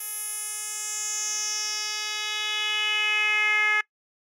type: tone with band-pass filter sweep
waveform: 10% pulse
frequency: 423.7 Hz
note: G#4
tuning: 35 cents sharp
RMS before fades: -27 dBFS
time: 0-3.81 s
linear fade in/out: 5 ms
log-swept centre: 12000 to 1900 Hz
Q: 3.7
effects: noise-tail reverb RT60 0.1 s tail -22 dB re dry